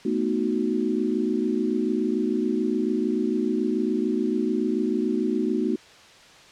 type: chord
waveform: sine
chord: B dominant seventh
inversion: third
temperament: equal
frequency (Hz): 220 / 246.9 / 311.1 / 370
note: A3 / B3 / D#4 / F#4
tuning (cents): 0 / 0 / 0 / 0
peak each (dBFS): -27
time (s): 0.05-5.76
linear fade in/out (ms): 5
effects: white hiss -49 dBFS RMS until 6.51 s + low-pass 5000 Hz 12 dB/octave